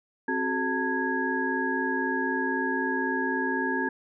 sine tone cluster, 265.3 / 369.2 / 429.3 / 899 / 1657 Hz, C4 / F#4 / A4 / A5 / G#6, +24 / -4 / -43 / +37 / -4 cents, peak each -30 / -32 / -36 / -32 / -29 dBFS, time 0.28-3.89 s, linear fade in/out 5 ms, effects none

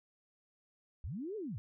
sine linear two-way sweep, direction up then down, 51.91 to 451 to 82.4 Hz, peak -38 dBFS, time 1.04-1.58 s, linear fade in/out 0 ms, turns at 1.36 s, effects none

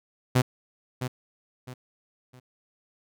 sawtooth tone with echo, 127 Hz, B2, 49 cents sharp, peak -14 dBFS, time 0.35-0.42 s, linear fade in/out 10 ms, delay 660 ms, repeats 3, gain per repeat -10 dB, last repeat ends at 2.4 s, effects none

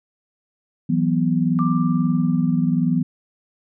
sine chord, E suspended second, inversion none, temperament just, 164.81 / 185.42 / 247.2 Hz, E3 / F#3 / B3, 0 / +4 / +2 cents, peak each -20 / -22 / -20 dBFS, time 0.89-3.03 s, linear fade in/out 10 ms
sine tone with exponential decay, 1182 Hz, D6, 11 cents sharp, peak -23 dBFS, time 1.59-2.97 s, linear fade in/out 0 ms, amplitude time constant 300 ms
effects none

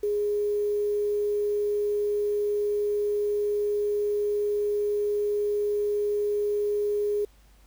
sine tone with quantisation, 413.8 Hz, G#4, 6 cents flat, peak -23 dBFS, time 0.03-7.25 s, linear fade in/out 5 ms, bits 8, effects added 50 Hz sine -54 dBFS peak until 7.66 s + pink hiss -62 dBFS RMS until 7.66 s

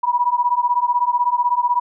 sine beating tone pair, 965 / 981 Hz, B5 / B5, -40 / -12 cents, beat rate 16 Hz, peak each -18 / -18 dBFS, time 0.03-1.8 s, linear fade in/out 10 ms, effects none

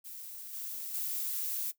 violet noise with level steps, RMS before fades -45 / -40 / -35 dBFS, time 0.04-1.72 s, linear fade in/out 20 ms, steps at 0.53 / 0.94 s, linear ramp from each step 2 ms, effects noise-tail reverb RT60 0.1 s tail -17 dB re dry

